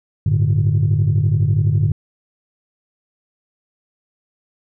sine chord, G suspended second, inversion none, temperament equal, 98 / 110 / 146.83 Hz, G2 / A2 / D3, 0 / 0 / 0 cents, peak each -16 dBFS, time 0.26-1.92 s, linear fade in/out 5 ms, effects tanh soft clip ceiling -8 dBFS

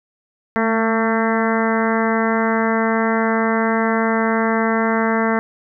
harmonic tone with a mistuned harmonic, 224.9 Hz, A3, 38 cents sharp, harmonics 1 / 2 / 3 / 4 / 5 / 6 / 7 / 8 / 9, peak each -19 / -22 / -24 / -25 / -26 / -27 / -27 / -28 / -29 dBFS, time 0.56-5.39 s, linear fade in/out 0 ms, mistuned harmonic 1, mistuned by -23 cents, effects none

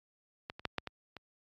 clicks, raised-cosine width 0.3 ms, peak -23 / -30 / -16 / -16 / -23 / -29 dBFS, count 6, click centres 0.499 / 0.595 / 0.653 / 0.783 / 0.873 / 1.167 s, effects high-pass 60 Hz 12 dB/octave + AAC 48 kbps

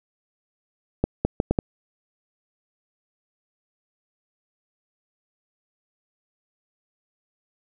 accelerating click train, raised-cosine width 2 ms, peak -6 dBFS, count 5, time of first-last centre 1.04-1.588 s, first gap 210 ms, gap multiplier 0.72, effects none

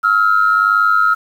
sine tone pair together, 1298.4 / 1400 Hz, E6 / F6, -27 / +4 cents, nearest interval minor second, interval 131 cents, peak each -12 dBFS, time 0.03-1.15 s, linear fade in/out 20 ms, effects tanh soft clip ceiling -3 dBFS + 7-bit

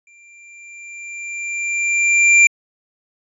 square tone with exponential growth, 2370 Hz, D7, 15 cents sharp, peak -7 dBFS, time 0.07-2.47 s, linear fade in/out 2 ms, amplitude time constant 520 ms, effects resampled to 24000 Hz

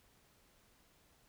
silence, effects pink hiss -69 dBFS RMS until 1.28 s

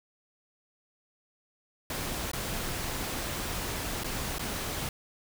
pink noise with dropouts, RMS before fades -34 dBFS, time 1.9-4.89 s, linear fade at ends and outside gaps 2 ms, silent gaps 2.316-2.333 / 4.036-4.043 / 4.384-4.393 s, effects none

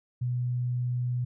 sine tone, 123.47 Hz, B2, in tune, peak -26 dBFS, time 0.21-1.25 s, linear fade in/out 10 ms, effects none

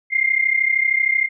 sine tone pair together, 2093 / 2126 Hz, C7 / C7, 0 / +27 cents, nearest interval unison, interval 27 cents, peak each -18 dBFS, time 0.1-1.29 s, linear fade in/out 50 ms, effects none

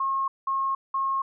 sine tone bursts, 1081 Hz, C#6, 44 cents flat, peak -23 dBFS, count 3, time 0-1.22 s, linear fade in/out 5 ms, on 280 ms, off 190 ms, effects none

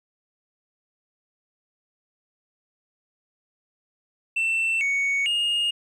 sine tone with pitch steps, 2680 / 2227 / 2846 Hz, E7 / C#7 / F7, +28 / +7 / +32 cents, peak -18 dBFS, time 4.36-5.71 s, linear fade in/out 10 ms, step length 450 ms, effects tanh soft clip ceiling -20 dBFS + 10-bit

